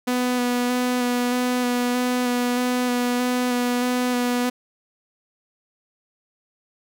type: tone with vibrato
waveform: sawtooth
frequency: 246.9 Hz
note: B3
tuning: in tune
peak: -16 dBFS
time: 0.07-4.5 s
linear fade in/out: 10 ms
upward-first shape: square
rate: 1.6 Hz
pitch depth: 13 cents each way
effects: none